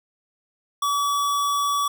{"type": "tone", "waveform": "square", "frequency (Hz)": 1142, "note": "D6", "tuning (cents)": -49, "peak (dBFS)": -21, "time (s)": [0.82, 1.88], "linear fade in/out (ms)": 5, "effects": []}